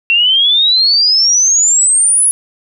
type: exponential sweep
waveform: sine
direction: up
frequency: 2700 to 10560 Hz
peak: -7 dBFS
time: 0.1-2.31 s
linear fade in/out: 0 ms
effects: none